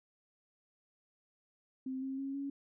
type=tone with pitch steps; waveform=sine; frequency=261.6 / 267.1 / 272.7 / 278.4 Hz; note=C4 / C4 / C#4 / C#4; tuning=0 / +36 / -28 / +8 cents; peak=-36 dBFS; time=1.86-2.5 s; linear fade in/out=5 ms; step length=160 ms; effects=none